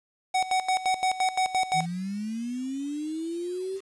square tone with tremolo, 749 Hz, F#5, 21 cents sharp, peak -22 dBFS, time 0.34-1.86 s, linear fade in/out 10 ms, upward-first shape square, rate 5.8 Hz, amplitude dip 80%
sine linear sweep, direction up, 155.56 to 392 Hz, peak -29 dBFS, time 1.73-3.81 s, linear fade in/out 50 ms
effects resampled to 22050 Hz + 8-bit

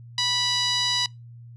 5% pulse tone with low-pass filter, 982 Hz, B5, 10 cents flat, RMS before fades -24 dBFS, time 0.18-1.06 s, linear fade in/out 2 ms, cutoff 4400 Hz, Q 3.2, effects noise-tail reverb RT60 0.2 s tail -23 dB re dry + added 118 Hz sine -41 dBFS peak until 1.56 s

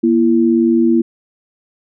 sine tone pair together, 237.2 / 335.5 Hz, A#3 / E4, +30 / +31 cents, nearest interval tritone, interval 601 cents, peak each -12 dBFS, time 0.03-1.02 s, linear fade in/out 10 ms, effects none

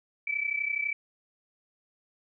sine tone pair together, 2290 / 2322 Hz, D7 / D7, -44 / -20 cents, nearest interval unison, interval 24 cents, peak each -31 / -30 dBFS, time 0.27-0.93 s, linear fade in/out 5 ms, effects none

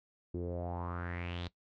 sawtooth tone with low-pass filter sweep, 87.31 Hz, F2, in tune, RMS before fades -39 dBFS, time 0.34-1.48 s, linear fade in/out 5 ms, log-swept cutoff 350 to 4000 Hz, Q 4.9, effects noise-tail reverb RT60 0.1 s tail -18 dB re dry

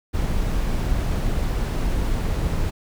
brown noise, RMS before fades -22 dBFS, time 0.13-2.71 s, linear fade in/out 20 ms, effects none

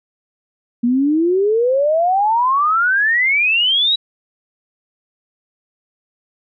sine exponential sweep, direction up, 233.1 to 3925 Hz, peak -12 dBFS, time 0.83-3.96 s, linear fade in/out 10 ms, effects none

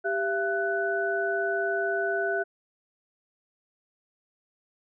sine tone cluster, 393.7 / 675 / 1491 Hz, G4 / E5 / F#6, +8 / +41 / +13 cents, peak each -29 dBFS, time 0.04-2.44 s, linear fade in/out 20 ms, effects none

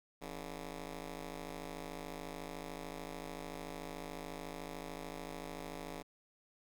10% pulse ring-modulated tone, 146.83 Hz, D3, in tune, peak -32 dBFS, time 0.21-6.03 s, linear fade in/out 20 ms, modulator 120 Hz, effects none

